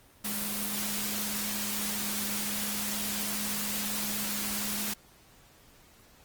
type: tone in noise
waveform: sine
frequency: 207.7 Hz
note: G#3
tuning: in tune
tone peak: -38 dBFS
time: 0.24-4.94 s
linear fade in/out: 10 ms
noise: white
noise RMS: -33 dBFS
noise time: 0.24-4.94 s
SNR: -8 dB
effects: pink hiss -58 dBFS RMS until 6.24 s + Opus 24 kbps